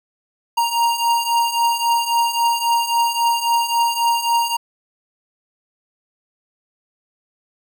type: beating tone pair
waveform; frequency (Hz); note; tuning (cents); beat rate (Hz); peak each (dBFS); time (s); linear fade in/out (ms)
square; 932.3 / 936; A#5 / A#5; 0 / +7; 3.7; -22 / -18; 0.57-4.57; 10
effects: none